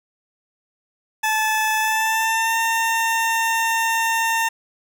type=tone with pitch glide; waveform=20% pulse; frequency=869 to 908.5 Hz; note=A5 to A#5; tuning=-22 to -45 cents; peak=-13 dBFS; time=1.23-4.49 s; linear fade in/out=10 ms; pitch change=+77 cents; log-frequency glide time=1.78-2.56 s; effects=none